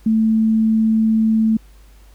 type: tone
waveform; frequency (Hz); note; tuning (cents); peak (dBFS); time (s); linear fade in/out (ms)
sine; 220.9; A3; +7; -12; 0.06-1.57; 5
effects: added 50 Hz sine -43 dBFS peak until 2.14 s + pink hiss -54 dBFS RMS until 2.14 s